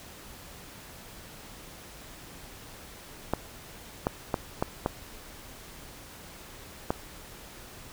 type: clicks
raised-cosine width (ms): 1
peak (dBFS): -11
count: 6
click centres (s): 3.336 / 4.069 / 4.342 / 4.625 / 4.861 / 6.905
effects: pink hiss -47 dBFS RMS until 7.92 s

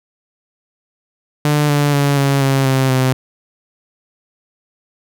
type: tone with pitch steps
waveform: sawtooth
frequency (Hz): 148.3 / 145.08 / 141.93 / 138.85 / 135.83 / 132.89 / 130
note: D3 / D3 / C#3 / C#3 / C#3 / C3 / C3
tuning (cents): +17 / -21 / +41 / +3 / -35 / +27 / -11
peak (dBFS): -8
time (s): 1.45-3.13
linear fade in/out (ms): 2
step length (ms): 240
effects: none

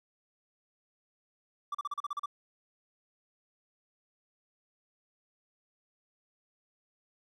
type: tone bursts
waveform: triangle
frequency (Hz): 1165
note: D6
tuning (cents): -14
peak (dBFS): -30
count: 9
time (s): 1.72-2.259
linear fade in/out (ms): 5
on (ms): 27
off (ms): 37
effects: none

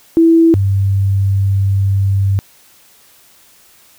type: tone pair in turn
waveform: sine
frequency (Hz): 329.6 / 97.99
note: E4 / G2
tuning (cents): 0 / 0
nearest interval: octave + major sixth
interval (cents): 2100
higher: first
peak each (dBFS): -5 / -10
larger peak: first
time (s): 0.17-0.54 / 0.54-2.39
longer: second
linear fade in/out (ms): 0
effects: white hiss -47 dBFS RMS until 3.98 s

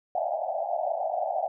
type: band-pass noise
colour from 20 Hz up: pink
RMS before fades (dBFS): -29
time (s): 0.15-1.48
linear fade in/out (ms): 0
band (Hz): 600 to 800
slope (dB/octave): 96
effects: none

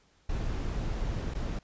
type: noise with dropouts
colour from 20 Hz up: brown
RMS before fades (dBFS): -32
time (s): 0.29-1.59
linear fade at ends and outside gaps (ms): 5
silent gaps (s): 1.339-1.349
effects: pink hiss -66 dBFS RMS until 1.63 s + resampled to 16000 Hz

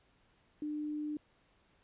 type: tone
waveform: sine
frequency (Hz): 300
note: D4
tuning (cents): +37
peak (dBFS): -35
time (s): 0.62-1.17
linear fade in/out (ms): 2
effects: pink hiss -70 dBFS RMS until 1.83 s + resampled to 8000 Hz

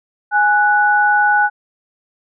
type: tone pair together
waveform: sine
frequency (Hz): 830.6 / 1480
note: G#5 / F#6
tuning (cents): 0 / 0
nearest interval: minor seventh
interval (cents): 1000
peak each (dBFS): -13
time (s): 0.31-1.5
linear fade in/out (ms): 50
effects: none

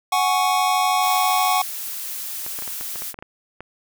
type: chord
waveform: square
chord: F# suspended second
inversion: none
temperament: just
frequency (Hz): 740 / 832.5 / 1110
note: F#5 / G#5 / C#6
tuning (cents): 0 / +4 / +2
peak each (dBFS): -21 / -24 / -22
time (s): 0.12-1.62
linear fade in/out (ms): 5
type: noise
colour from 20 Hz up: blue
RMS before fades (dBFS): -30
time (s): 1-3.14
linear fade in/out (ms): 50
type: clicks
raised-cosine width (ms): 0.5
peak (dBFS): -20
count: 11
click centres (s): 2.464 / 2.589 / 2.623 / 2.677 / 2.81 / 2.958 / 3.021 / 3.143 / 3.189 / 3.225 / 3.606
effects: none

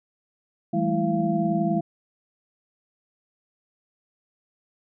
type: tone cluster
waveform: sine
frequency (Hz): 165.5 / 197.1 / 216.3 / 331.1 / 687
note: E3 / G3 / A3 / E4 / F5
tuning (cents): +7 / +10 / -29 / +8 / -29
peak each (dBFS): -27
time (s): 0.73-1.81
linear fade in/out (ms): 10
effects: none

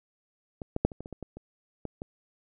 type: clicks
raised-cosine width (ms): 2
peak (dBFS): -23 / -15 / -8 / -28 / -25 / -27 / -25 / -24 / -29 / -21 / -23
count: 11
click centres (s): 0.618 / 0.764 / 0.85 / 0.918 / 1.006 / 1.059 / 1.127 / 1.227 / 1.37 / 1.853 / 2.019
effects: none

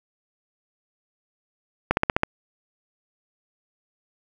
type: slowing click train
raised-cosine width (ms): 0.5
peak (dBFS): -3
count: 6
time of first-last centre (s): 1.91-2.234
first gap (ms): 61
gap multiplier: 1.03
effects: 7-bit

